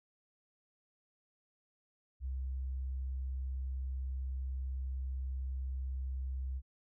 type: tone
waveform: sine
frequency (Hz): 65.41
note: C2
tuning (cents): 0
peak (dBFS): -35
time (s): 2.2-6.62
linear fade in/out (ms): 50
effects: none